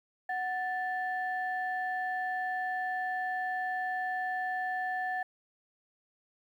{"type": "tone pair together", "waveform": "sine", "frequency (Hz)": [740, 1760], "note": ["F#5", "A6"], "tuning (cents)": [0, 0], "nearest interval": "octave + minor third", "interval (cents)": 1500, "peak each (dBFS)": [-32, -34], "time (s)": [0.29, 5.23], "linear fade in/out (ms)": 5, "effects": ["tanh soft clip ceiling -23 dBFS", "11-bit"]}